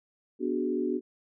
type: chord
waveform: sine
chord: G# half-diminished seventh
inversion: first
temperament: equal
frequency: 246.9 / 293.7 / 370 / 415.3 Hz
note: B3 / D4 / F#4 / G#4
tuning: 0 / 0 / 0 / 0 cents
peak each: -32 / -32 / -30 / -36 dBFS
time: 0.39-1.01 s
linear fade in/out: 50 ms
effects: none